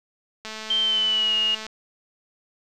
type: click train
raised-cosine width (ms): 0.2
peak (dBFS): -18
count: 266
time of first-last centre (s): 0.45-1.666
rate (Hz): 218
type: tone with pitch glide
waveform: sine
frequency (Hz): 3136 to 2859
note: G7 to F7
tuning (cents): 0 to +40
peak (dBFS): -19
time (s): 0.7-1.55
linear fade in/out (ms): 5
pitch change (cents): -160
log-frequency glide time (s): 0.8-1.35
effects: none